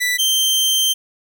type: tone pair in turn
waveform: sawtooth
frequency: 1975.5 / 3136 Hz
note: B6 / G7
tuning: 0 / 0 cents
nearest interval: minor sixth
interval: 800 cents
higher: second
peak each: -13 / -11 dBFS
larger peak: second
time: 0-0.18 / 0.18-0.94 s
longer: second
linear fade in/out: 20 ms
effects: none